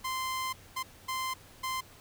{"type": "tone bursts at uneven times", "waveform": "sawtooth", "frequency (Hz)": 1040, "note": "C6", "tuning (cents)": -11, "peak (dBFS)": -28, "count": 4, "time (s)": [[0.04, 0.53], [0.76, 0.83], [1.08, 1.34], [1.63, 1.81]], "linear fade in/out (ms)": 10, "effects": ["added 94 Hz sine -60 dBFS peak until 2 s", "pink hiss -55 dBFS RMS until 2 s"]}